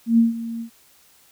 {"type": "tone with ADSR envelope", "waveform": "sine", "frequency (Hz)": 230, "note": "A#3", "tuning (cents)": -23, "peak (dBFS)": -10, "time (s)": [0.06, 0.7], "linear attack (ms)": 120, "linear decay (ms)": 150, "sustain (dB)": -16, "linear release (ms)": 90, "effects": ["white hiss -55 dBFS RMS until 1.31 s"]}